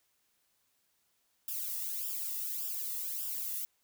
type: noise with flanger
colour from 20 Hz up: violet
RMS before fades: -37 dBFS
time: 1.48-3.65 s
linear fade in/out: 0 ms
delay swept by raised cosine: 0.47 to 1.31 ms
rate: 1.7 Hz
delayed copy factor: -0.85
effects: white hiss -75 dBFS RMS until 3.83 s